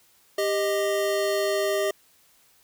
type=tone pair together; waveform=square; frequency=396.1 / 622.3 Hz; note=G4 / D#5; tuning=+18 / 0 cents; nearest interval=minor sixth; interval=782 cents; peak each=-26 dBFS; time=0.38-1.91 s; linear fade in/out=5 ms; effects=white hiss -60 dBFS RMS until 2.63 s